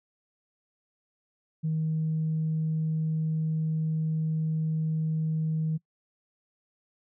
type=tone; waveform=sine; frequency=158.1 Hz; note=D#3; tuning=28 cents sharp; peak=-24 dBFS; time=1.63-5.78 s; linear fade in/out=20 ms; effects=noise-tail reverb RT60 0.1 s tail -24 dB re dry + tanh soft clip ceiling -21 dBFS